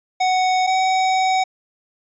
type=tone pair in turn; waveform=square; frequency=743 / 753.8 Hz; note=F#5 / F#5; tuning=+7 / +32 cents; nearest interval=unison; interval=25 cents; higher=second; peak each=-16 dBFS; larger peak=neither; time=0.2-0.67 / 0.67-1.44 s; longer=second; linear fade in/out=10 ms; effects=resampled to 16000 Hz